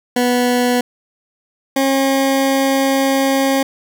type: tone pair in turn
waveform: 20% pulse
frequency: 246 / 270.5 Hz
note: B3 / C#4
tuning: -7 / -42 cents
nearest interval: major second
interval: 165 cents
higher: second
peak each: -8 dBFS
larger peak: neither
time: 0.16-0.81 / 1.76-3.63 s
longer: second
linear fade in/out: 5 ms
effects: none